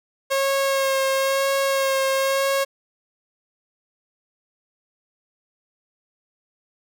sawtooth tone with vibrato, 542 Hz, C#5, 39 cents flat, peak -15 dBFS, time 0.3-2.65 s, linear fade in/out 20 ms, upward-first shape sine, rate 1 Hz, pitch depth 18 cents each way, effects none

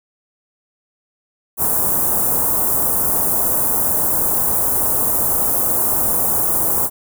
white band-stop noise, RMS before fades -17 dBFS, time 1.57-6.9 s, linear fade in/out 50 ms, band 1100 to 9400 Hz, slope 24 dB/octave, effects none

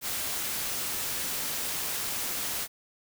white noise with amplitude modulation, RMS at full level -31 dBFS, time 0.01-2.68 s, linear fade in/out 50 ms, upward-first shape sine, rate 221 Hz, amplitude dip 25%, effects none

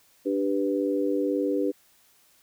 sine chord, G major, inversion second, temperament equal, 293.7 / 392 / 493.9 Hz, D4 / G4 / B4, 0 / 0 / 0 cents, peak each -26 / -28 / -28 dBFS, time 0.25-1.72 s, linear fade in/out 20 ms, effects white hiss -61 dBFS RMS until 2.42 s

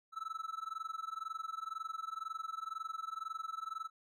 triangle tone with amplitude modulation, 1313 Hz, E6, 7 cents flat, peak -34 dBFS, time 0.12-3.9 s, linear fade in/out 50 ms, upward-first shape sine, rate 22 Hz, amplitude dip 95%, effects none

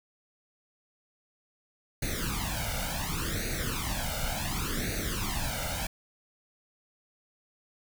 pink noise with flanger, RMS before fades -32 dBFS, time 2.02-5.87 s, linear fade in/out 5 ms, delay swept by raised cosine 0.47 to 1.39 ms, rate 0.69 Hz, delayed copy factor +0.9, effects none

